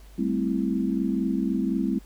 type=chord; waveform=sine; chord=A minor seventh; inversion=third; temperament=equal; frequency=196 / 220 / 261.6 / 329.6 Hz; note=G3 / A3 / C4 / E4; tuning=0 / 0 / 0 / 0 cents; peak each=-27 / -29 / -27 / -30 dBFS; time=0.18-1.99 s; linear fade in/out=10 ms; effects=added 50 Hz sine -45 dBFS peak until 2.05 s + pink hiss -56 dBFS RMS until 2.05 s